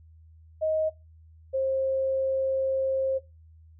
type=tone pair in turn; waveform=sine; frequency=628 / 532.3 Hz; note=D#5 / C5; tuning=+16 / +30 cents; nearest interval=minor third; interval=286 cents; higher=first; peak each=-23 dBFS; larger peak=neither; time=0.61-0.9 / 1.53-3.19 s; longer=second; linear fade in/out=20 ms; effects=noise-tail reverb RT60 0.2 s tail -17 dB re dry + added 80 Hz sine -50 dBFS peak until 3.79 s